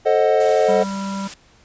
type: chord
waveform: triangle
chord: A diminished seventh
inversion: none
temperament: equal with one note detuned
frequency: 440 / 531.8 / 622.3 / 740 Hz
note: A4 / C5 / Eb5 / Gb5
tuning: 0 / +28 / 0 / 0 cents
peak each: -16 / -17 / -16 / -19 dBFS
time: 0.05-0.84 s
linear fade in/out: 20 ms
type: noise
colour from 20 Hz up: white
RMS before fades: -34 dBFS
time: 0.4-1.34 s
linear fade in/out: 2 ms
type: harmonic tone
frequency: 196 Hz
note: G3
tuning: in tune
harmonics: 1 / 3 / 5 / 7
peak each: -24 / -36 / -31 / -36 dBFS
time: 0.68-1.28 s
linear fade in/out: 10 ms
effects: pink hiss -53 dBFS RMS until 1.64 s + resampled to 16000 Hz